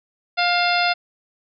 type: harmonic tone with a mistuned harmonic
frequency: 705 Hz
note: F5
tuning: 16 cents sharp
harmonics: 1 / 2 / 3 / 4 / 5 / 6 / 7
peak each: -20 / -23 / -25 / -26 / -27 / -28 / -28 dBFS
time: 0.37-0.94 s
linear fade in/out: 20 ms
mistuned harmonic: 4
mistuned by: -63 cents
effects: none